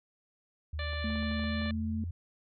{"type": "tone with pitch glide", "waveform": "sine", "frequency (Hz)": [76.7, 86.09], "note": ["D#2", "F2"], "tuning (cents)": [-24, -24], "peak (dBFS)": -33, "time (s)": [0.73, 2.11], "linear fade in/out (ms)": 5, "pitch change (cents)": 200, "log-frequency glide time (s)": [1.28, 1.97]}
{"type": "harmonic tone", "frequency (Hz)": 587.3, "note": "D5", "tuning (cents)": 0, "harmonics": [1, 2, 3, 4, 5, 6, 7], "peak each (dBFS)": [-42, -45, -40, -45, -48, -45, -46], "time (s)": [0.79, 1.71], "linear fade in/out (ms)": 2}
{"type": "clicks", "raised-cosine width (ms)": 1, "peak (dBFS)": -36, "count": 9, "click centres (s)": [0.933, 1.103, 1.158, 1.229, 1.314, 1.395, 1.44, 1.616, 1.66]}
{"type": "tone", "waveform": "sine", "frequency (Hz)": 220, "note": "A3", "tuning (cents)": 0, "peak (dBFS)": -32, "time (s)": [1.04, 2.04], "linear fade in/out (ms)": 2}
{"effects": ["MP3 48 kbps"]}